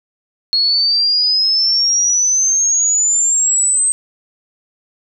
sine exponential sweep, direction up, 4300 to 8320 Hz, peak -11 dBFS, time 0.53-3.92 s, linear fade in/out 0 ms, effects none

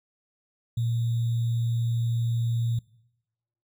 sine tone with sample-and-hold, 116.54 Hz, A#2, in tune, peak -23 dBFS, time 0.77-2.79 s, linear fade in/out 5 ms, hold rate 3675 Hz, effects noise-tail reverb RT60 0.9 s tail -23 dB re dry

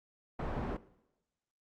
pink low-pass noise, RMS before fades -37 dBFS, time 0.39-0.77 s, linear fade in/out 5 ms, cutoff 1100 Hz, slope 12 dB/octave, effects noise-tail reverb RT60 0.9 s tail -18 dB re dry + Opus 48 kbps

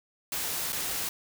white noise with dropouts, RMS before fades -32 dBFS, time 0.32-1.09 s, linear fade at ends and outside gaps 2 ms, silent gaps 0.723-0.728 s, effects none

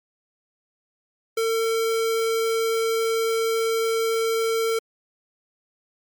square tone, 451.8 Hz, A4, 46 cents sharp, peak -21 dBFS, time 1.37-4.79 s, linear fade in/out 5 ms, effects MP3 96 kbps

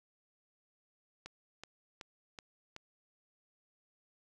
click train, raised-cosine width 0.2 ms, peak -28 dBFS, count 5, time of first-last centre 1.26-2.764 s, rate 2.66 Hz, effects none

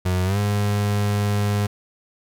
35% pulse tone with pitch glide, 91.5 to 102.71 Hz, F#2 to G#2, -19 to -19 cents, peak -17 dBFS, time 0.05-1.67 s, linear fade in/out 10 ms, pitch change +200 cents, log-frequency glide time 0.24-0.38 s, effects none

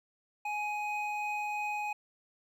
triangle tone pair together, 836.3 / 2506 Hz, G#5 / D#7, +12 / +12 cents, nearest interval octave + perfect fifth, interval 1900 cents, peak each -32 / -35 dBFS, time 0.45-1.93 s, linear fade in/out 5 ms, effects none

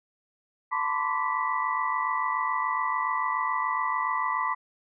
sine tone cluster, 888 / 1008 / 1055 / 1158 / 1969 Hz, A5 / B5 / C6 / D6 / B6, +16 / +35 / +14 / -25 / -6 cents, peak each -33 / -29 / -34 / -30 / -33 dBFS, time 0.71-4.55 s, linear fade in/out 20 ms, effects none

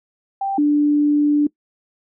sine tone pair in turn, 785 / 294 Hz, G5 / D4, +2 / +2 cents, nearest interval octave + perfect fourth, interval 1700 cents, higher first, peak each -19 / -12 dBFS, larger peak second, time 0.41-0.58 / 0.58-1.47 s, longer second, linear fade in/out 5 ms, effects noise-tail reverb RT60 0.1 s tail -22 dB re dry

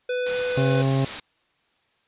square tone, 497.6 Hz, B4, 13 cents sharp, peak -24 dBFS, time 0.09-0.82 s, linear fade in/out 5 ms
white noise, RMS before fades -31 dBFS, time 0.26-1.2 s, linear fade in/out 5 ms
harmonic tone, 134.8 Hz, C#3, 48 cents flat, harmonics 1 / 2 / 3 / 4 / 5 / 6 / 8, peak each -20 / -26 / -30 / -32 / -34 / -36 / -38 dBFS, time 0.57-1.05 s, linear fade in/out 5 ms
effects white hiss -66 dBFS RMS until 2.07 s + resampled to 8000 Hz

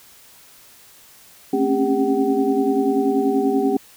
sine tone cluster, 221.7 / 266.9 / 277.2 / 400.8 / 756 Hz, A3 / C4 / C#4 / G4 / F#5, +13 / +35 / 0 / +38 / +37 cents, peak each -27 / -21 / -22 / -20 / -26 dBFS, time 1.53-3.77 s, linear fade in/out 5 ms, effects white hiss -48 dBFS RMS until 3.96 s

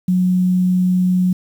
sine tone, 182.5 Hz, F#3, 24 cents flat, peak -12 dBFS, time 0.08-1.33 s, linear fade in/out 5 ms, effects 7-bit

